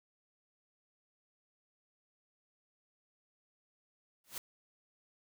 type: noise with exponential growth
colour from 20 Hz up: white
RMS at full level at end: -37 dBFS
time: 4.24-4.38 s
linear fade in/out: 2 ms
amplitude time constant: 30 ms
effects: none